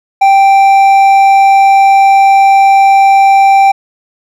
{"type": "tone with hard clipping", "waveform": "triangle", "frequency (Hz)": 784, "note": "G5", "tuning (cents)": 0, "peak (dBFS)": -4, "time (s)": [0.21, 3.72], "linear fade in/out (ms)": 10, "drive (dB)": 9, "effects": []}